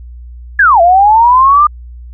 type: linear two-way sweep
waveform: sine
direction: down then up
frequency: 1726 to 666 to 1215 Hz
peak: -3 dBFS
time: 0.59-1.67 s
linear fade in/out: 5 ms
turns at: 0.81 s
effects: added 60 Hz sine -27 dBFS peak until 2.13 s